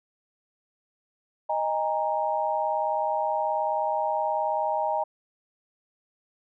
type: chord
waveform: sine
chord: D# suspended fourth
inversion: none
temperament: equal with one note detuned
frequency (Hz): 622.3 / 813.5 / 932.3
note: D#5 / G#5 / A#5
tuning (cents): 0 / -36 / 0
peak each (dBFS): -28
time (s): 1.49-5.04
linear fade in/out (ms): 10
effects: none